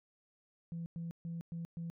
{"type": "tone bursts at uneven times", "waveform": "sine", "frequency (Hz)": 167.7, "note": "E3", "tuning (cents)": 30, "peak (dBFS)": -37, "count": 5, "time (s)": [[0.72, 0.86], [0.96, 1.11], [1.25, 1.41], [1.52, 1.65], [1.77, 1.9]], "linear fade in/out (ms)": 0, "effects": ["tanh soft clip ceiling -35 dBFS"]}